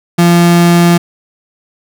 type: tone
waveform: 35% pulse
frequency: 172.2 Hz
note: F3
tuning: 24 cents flat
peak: -3 dBFS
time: 0.18-0.98 s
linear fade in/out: 10 ms
effects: none